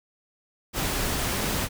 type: noise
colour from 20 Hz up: pink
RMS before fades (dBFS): -27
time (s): 0.73-1.69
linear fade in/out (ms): 50
effects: none